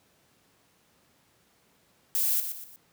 violet noise with echo, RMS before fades -26 dBFS, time 2.15-2.4 s, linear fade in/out 0 ms, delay 120 ms, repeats 3, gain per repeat -8 dB, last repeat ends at 2.76 s, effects pink hiss -65 dBFS RMS until 2.92 s + high-pass 100 Hz 12 dB/octave

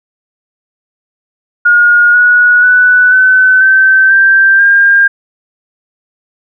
sine tone with pitch steps, 1432 / 1459.6 / 1487.6 / 1516.3 / 1545.5 / 1575.2 / 1605.5 Hz, F6 / F#6 / F#6 / F#6 / G6 / G6 / G6, +43 / -24 / +9 / +42 / -25 / +8 / +41 cents, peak -3 dBFS, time 1.65-5.08 s, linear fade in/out 10 ms, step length 490 ms, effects none

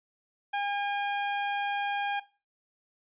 sawtooth tone, 810 Hz, G#5, 43 cents flat, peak -24 dBFS, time 0.53-2.2 s, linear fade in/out 10 ms, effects noise-tail reverb RT60 0.3 s tail -17 dB re dry + resampled to 8000 Hz

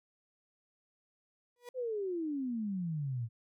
35% pulse tone with exponential growth, 485.6 Hz, B4, 29 cents flat, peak -40 dBFS, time 1.56-1.69 s, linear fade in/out 2 ms, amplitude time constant 27 ms
sine exponential sweep, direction down, 526 to 110.6 Hz, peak -33 dBFS, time 1.74-3.29 s, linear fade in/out 50 ms
effects none

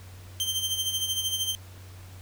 sawtooth tone with tremolo, 3136 Hz, G7, in tune, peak -21 dBFS, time 0.4-1.55 s, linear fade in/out 0 ms, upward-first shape sine, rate 13 Hz, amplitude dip 60%, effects added 93 Hz sine -43 dBFS peak until 2.21 s + pink hiss -52 dBFS RMS until 2.21 s

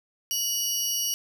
sawtooth tone cluster, 2934 / 4600 / 5670 Hz, F#7 / D8 / F8, -15 / -37 / +25 cents, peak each -27 / -32 / -25 dBFS, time 0.31-1.14 s, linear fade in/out 0 ms, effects none

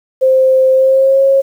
sine tone with pitch glide, 523.3 to 543.3 Hz, C5 to C#5, 0 to -35 cents, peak -6 dBFS, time 0.21-1.42 s, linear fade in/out 20 ms, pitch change +65 cents, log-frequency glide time 0.72-1.22 s, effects 7-bit

